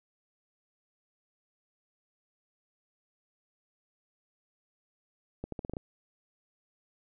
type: accelerating click train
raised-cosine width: 2 ms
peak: -23 dBFS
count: 7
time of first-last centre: 5.44-5.769 s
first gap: 83 ms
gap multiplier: 0.83
effects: none